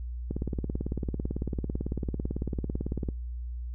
click train, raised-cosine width 3 ms, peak -18 dBFS, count 51, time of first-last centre 0.31-3.088 s, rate 18 Hz, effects noise-tail reverb RT60 0.3 s tail -26 dB re dry + added 60 Hz sine -33 dBFS peak until 3.74 s

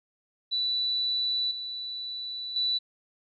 sine tone with level steps, 3963 Hz, B7, 5 cents sharp, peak -25 / -33 / -24 dBFS, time 0.51-2.79 s, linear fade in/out 20 ms, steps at 1.51 / 2.56 s, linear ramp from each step 2 ms, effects none

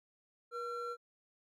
triangle tone pair together, 479 / 1359.5 Hz, A#4 / F6, +47 / -47 cents, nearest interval octave + tritone, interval 1806 cents, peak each -39 / -38 dBFS, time 0.51-0.97 s, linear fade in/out 50 ms, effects MP3 64 kbps

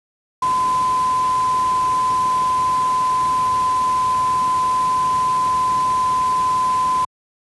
sine tone in noise, 1018 Hz, C6, 48 cents flat, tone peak -15 dBFS, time 0.42-7.05 s, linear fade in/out 5 ms, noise pink, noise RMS -32 dBFS, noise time 0.42-7.05 s, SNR +14 dB, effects high-pass 80 Hz 12 dB/octave + resampled to 24000 Hz

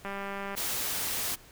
click train, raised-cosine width 0.5 ms, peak -22 dBFS, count 100, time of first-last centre 0.05-0.55 s, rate 198 Hz
white noise, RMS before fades -32 dBFS, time 0.56-1.36 s, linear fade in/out 20 ms
effects pink hiss -54 dBFS RMS until 1.51 s

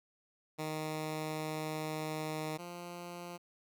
10% pulse tone pair in turn, 155.56 / 174.61 Hz, D#3 / F3, 0 / 0 cents, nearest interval major second, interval 200 cents, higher second, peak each -28 / -35 dBFS, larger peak first, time 0.58-2.58 / 2.58-3.38 s, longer first, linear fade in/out 20 ms, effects none

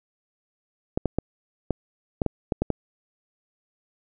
clicks, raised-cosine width 2 ms, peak -9 dBFS, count 9, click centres 0.975 / 1.057 / 1.186 / 1.707 / 2.218 / 2.263 / 2.522 / 2.62 / 2.703 s, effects none

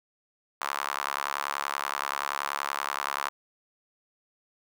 sawtooth tone with high-pass filter, 70.5 Hz, C#2, 30 cents sharp, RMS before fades -32 dBFS, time 0.61-3.29 s, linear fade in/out 0 ms, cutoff 1100 Hz, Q 2.9, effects none

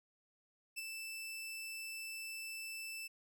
sawtooth tone with ADSR envelope, 2646 Hz, E7, 6 cents sharp, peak -35 dBFS, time 0.76-3.08 s, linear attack 25 ms, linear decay 19 ms, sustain -5 dB, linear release 15 ms, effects none

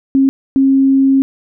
sine tone bursts at uneven times, 270 Hz, C#4, 45 cents flat, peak -7 dBFS, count 2, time 0.15-0.29 / 0.56-1.22 s, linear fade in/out 0 ms, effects none

